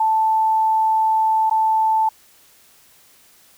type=tone with dropouts; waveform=sine; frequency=880 Hz; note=A5; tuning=in tune; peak=-14 dBFS; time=0-2.09 s; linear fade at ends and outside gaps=5 ms; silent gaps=1.498-1.51 s; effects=white hiss -52 dBFS RMS until 3.57 s